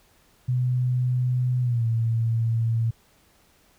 sine tone with pitch glide, 125.4 to 114.33 Hz, B2 to A#2, +27 to -33 cents, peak -20 dBFS, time 0.48-2.91 s, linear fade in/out 10 ms, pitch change -160 cents, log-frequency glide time 1.61-1.85 s, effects pink hiss -60 dBFS RMS until 3.78 s

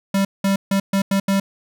square tone bursts at uneven times, 196 Hz, G3, in tune, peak -16 dBFS, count 6, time 0.14-0.25 / 0.44-0.56 / 0.71-0.8 / 0.93-1.02 / 1.11-1.2 / 1.28-1.4 s, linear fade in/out 5 ms, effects none

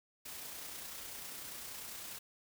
white noise with amplitude modulation, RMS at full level -45 dBFS, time 0.25-2.19 s, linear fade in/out 10 ms, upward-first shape sine, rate 30.1 Hz, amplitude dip 30%, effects none

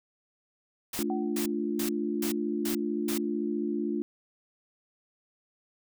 white noise bursts, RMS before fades -35 dBFS, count 6, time 0.93-3.18 s, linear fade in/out 5 ms, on 100 ms, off 330 ms
sine chord, D minor, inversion second, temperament equal, 220 / 293.7 / 349.2 Hz, A3 / D4 / F4, 0 / 0 / 0 cents, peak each -32 dBFS, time 0.99-4.02 s, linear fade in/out 0 ms
sine tone with exponential decay, 755 Hz, F#5, 35 cents sharp, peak -31 dBFS, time 1.1-1.52 s, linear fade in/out 1 ms, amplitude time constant 91 ms
effects none

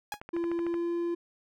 sawtooth tone with exponential decay, 830.6 Hz, G#5, in tune, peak -26 dBFS, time 0.12-0.2 s, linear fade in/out 2 ms, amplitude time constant 17 ms
click train, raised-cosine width 0.5 ms, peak -26 dBFS, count 9, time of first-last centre 0.14-0.742 s, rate 13.3 Hz
triangle tone with pitch glide, 340 to 342.8 Hz, F4 to F4, -46 to -32 cents, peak -26 dBFS, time 0.33-1.15 s, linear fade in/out 10 ms, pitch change +14 cents, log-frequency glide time 0.58-0.93 s
effects none

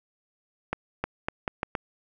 accelerating click train, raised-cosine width 0.5 ms, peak -12 dBFS, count 6, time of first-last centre 0.73-1.752 s, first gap 310 ms, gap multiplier 0.79, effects none

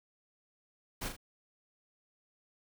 pink noise with echo, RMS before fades -38 dBFS, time 1.01-1.09 s, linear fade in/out 10 ms, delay 38 ms, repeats 2, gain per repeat -6 dB, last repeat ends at 1.166 s, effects none

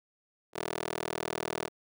15% pulse tone with high-pass filter, 40.1 Hz, E1, 47 cents flat, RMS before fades -36 dBFS, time 0.53-1.7 s, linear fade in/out 50 ms, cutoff 410 Hz, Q 1.1, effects none

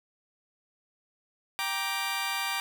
15% pulse chord, G minor, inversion none, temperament just, 784 / 940.8 / 1176 Hz, G5 / Bb5 / D6, 0 / +16 / +2 cents, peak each -28 dBFS, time 1.59-2.6 s, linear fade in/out 0 ms, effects none

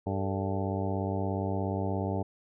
harmonic tone with a mistuned harmonic, 97 Hz, G2, 18 cents flat, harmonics 1 / 2 / 3 / 4 / 5 / 6 / 7 / 8 / 9, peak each -32 / -35 / -37 / -38 / -39 / -40 / -40 / -41 / -42 dBFS, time 0.06-2.23 s, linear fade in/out 10 ms, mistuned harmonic 5, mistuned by -110 cents, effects none

